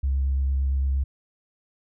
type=tone with vibrato; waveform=sine; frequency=67.7 Hz; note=C#2; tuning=40 cents flat; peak=-19 dBFS; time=0.03-1.04 s; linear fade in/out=10 ms; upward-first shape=sine; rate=8.8 Hz; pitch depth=15 cents each way; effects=tanh soft clip ceiling -17 dBFS